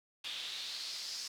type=noise with band-pass filter sweep; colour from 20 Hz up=pink; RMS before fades=-42 dBFS; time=0.24-1.28 s; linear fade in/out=5 ms; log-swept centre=3300 to 5300 Hz; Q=3.9; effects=none